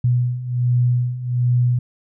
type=beating tone pair; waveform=sine; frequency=122.1 / 123.4 Hz; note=B2 / B2; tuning=-19 / -1 cents; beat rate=1.3 Hz; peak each=-21 / -17 dBFS; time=0.04-1.79 s; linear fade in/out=5 ms; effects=none